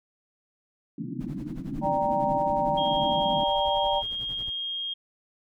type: band-pass noise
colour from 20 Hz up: white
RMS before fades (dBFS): -34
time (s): 0.98-3.44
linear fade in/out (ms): 5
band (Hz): 130 to 320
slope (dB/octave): 96
type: noise with tremolo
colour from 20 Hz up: brown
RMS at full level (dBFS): -40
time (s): 1.2-4.5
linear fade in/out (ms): 10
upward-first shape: sine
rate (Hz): 11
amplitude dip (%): 85
type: chord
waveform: sine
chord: G minor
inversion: second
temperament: equal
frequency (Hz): 587.3 / 784 / 932.3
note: D5 / G5 / Bb5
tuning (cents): 0 / 0 / 0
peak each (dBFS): -27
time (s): 1.81-4.03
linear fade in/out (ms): 50
type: tone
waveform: sine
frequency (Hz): 3239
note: G#7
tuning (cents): -44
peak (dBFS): -29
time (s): 2.77-4.94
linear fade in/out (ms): 10
effects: none